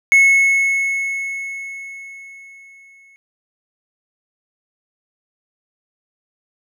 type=tone with exponential decay; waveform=triangle; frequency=2191 Hz; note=C#7; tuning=21 cents flat; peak=-5 dBFS; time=0.12-3.16 s; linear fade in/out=0 ms; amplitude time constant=660 ms; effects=none